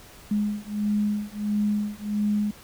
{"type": "beating tone pair", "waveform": "sine", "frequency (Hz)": [207.7, 209.2], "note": ["G#3", "G#3"], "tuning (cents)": [0, 13], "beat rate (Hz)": 1.5, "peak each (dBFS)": -26, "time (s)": [0.31, 2.51], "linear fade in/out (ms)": 5, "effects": ["pink hiss -48 dBFS RMS until 2.63 s"]}